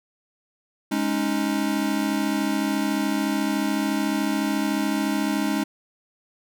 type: chord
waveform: square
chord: Ab suspended fourth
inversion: none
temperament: equal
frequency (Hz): 207.7 / 277.2 / 311.1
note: Ab3 / Db4 / Eb4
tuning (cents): 0 / 0 / 0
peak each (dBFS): -27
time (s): 0.91-5.64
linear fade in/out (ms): 10
effects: none